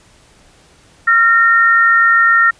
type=tone pair together; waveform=sine; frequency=1376 / 1836.7 Hz; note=F6 / A#6; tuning=-26 / -26 cents; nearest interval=perfect fourth; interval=500 cents; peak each=-10 dBFS; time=1.07-2.51 s; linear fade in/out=10 ms; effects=pink hiss -48 dBFS RMS until 2.59 s + resampled to 22050 Hz